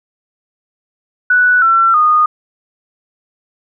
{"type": "tone with pitch steps", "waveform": "sine", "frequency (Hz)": [1480, 1349.3, 1230.2], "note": ["F#6", "E6", "D#6"], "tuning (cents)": [0, 40, -20], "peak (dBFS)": -7, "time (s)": [1.3, 2.26], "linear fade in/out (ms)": 5, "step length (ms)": 320, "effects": []}